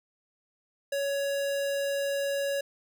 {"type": "tone", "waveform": "square", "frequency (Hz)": 559, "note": "C#5", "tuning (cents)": 14, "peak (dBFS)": -28, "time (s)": [0.92, 2.61], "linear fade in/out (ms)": 5, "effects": []}